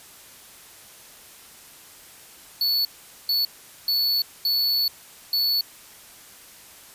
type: tone bursts at uneven times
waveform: square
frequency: 4435 Hz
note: C#8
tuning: in tune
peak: -20 dBFS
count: 5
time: 2.61-2.85 / 3.29-3.45 / 3.88-4.22 / 4.45-4.88 / 5.33-5.61 s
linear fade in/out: 2 ms
effects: white hiss -47 dBFS RMS until 6.94 s + resampled to 32000 Hz